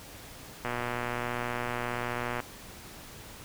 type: click train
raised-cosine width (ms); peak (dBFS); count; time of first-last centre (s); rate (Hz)
0.5; -17; 213; 0.65-2.402; 121
effects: pink hiss -47 dBFS RMS until 3.44 s